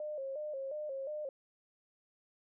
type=tone with vibrato; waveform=sine; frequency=571 Hz; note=D5; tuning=49 cents flat; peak=-37 dBFS; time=0-1.29 s; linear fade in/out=2 ms; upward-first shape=square; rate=2.8 Hz; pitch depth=98 cents each way; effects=none